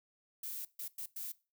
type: noise bursts at uneven times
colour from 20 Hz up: violet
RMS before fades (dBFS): -42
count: 4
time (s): 0.43-0.65 / 0.79-0.88 / 0.98-1.06 / 1.16-1.32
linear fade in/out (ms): 5
effects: noise-tail reverb RT60 0.3 s tail -20 dB re dry